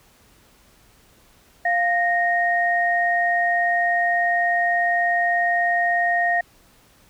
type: tone pair together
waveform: sine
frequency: 698.5 / 1858.3 Hz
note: F5 / A#6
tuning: 0 / -6 cents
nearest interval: octave + perfect fourth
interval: 1694 cents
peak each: -20 dBFS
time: 1.65-6.41 s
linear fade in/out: 5 ms
effects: pink hiss -55 dBFS RMS until 7.09 s